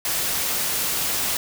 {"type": "noise", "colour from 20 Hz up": "white", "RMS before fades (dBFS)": -24, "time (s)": [0.05, 1.37], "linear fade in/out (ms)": 2, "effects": []}